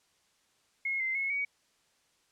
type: tone with pitch steps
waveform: sine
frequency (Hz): 2164 / 2076 / 2182 / 2253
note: C#7 / C7 / C#7 / C#7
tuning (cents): -42 / -14 / -28 / +28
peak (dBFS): -29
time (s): 0.85-1.45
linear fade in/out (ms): 5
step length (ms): 150
effects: white hiss -70 dBFS RMS until 2.31 s + low-pass 8000 Hz 12 dB/octave